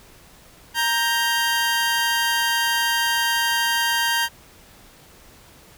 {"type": "tone pair together", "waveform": "20% pulse", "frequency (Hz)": [933.4, 1578], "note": ["A#5", "G6"], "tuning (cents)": [2, 11], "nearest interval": "major sixth", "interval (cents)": 909, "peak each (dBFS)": -17, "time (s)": [0.74, 4.29], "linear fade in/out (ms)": 50, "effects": ["pink hiss -49 dBFS RMS until 5.77 s"]}